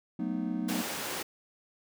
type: chord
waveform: triangle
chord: B dominant seventh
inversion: second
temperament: just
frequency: 185.21 / 222.2 / 246.9 / 308.7 Hz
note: F#3 / A3 / B3 / D#4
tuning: +2 / +17 / 0 / -14 cents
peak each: -34 / -34 / -33 / -34 dBFS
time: 0.19-0.82 s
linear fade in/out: 5 ms
type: high-pass noise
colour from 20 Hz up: pink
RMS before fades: -36 dBFS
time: 0.68-1.23 s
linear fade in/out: 10 ms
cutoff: 280 Hz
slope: 12 dB/octave
effects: none